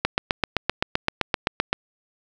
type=click train; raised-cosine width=0.3 ms; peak=-3 dBFS; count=14; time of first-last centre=0.05-1.73 s; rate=7.74 Hz; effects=none